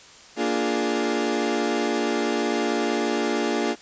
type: chord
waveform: 30% pulse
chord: Bb dominant seventh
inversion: none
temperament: equal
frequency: 233.1 / 293.7 / 349.2 / 415.3 Hz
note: Bb3 / D4 / F4 / Ab4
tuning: 0 / 0 / 0 / 0 cents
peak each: -25 dBFS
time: 0.36-3.76 s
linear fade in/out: 50 ms
effects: white hiss -47 dBFS RMS until 3.81 s + resampled to 16000 Hz